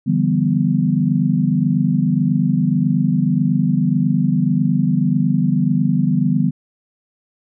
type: chord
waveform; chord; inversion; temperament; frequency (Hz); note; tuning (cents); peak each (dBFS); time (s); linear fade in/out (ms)
sine; E minor seventh; third; equal with one note detuned; 146.83 / 168.57 / 196 / 246.9; D3 / E3 / G3 / B3; 0 / +39 / 0 / 0; -19; 0.06-6.51; 20
effects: none